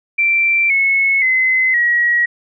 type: tone with pitch steps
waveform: sine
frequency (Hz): 2349 / 2192 / 2045 / 1908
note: D7 / C#7 / C7 / A#6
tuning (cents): 0 / -20 / -40 / +40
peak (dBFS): -11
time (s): 0.18-2.26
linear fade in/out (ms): 10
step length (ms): 520
effects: none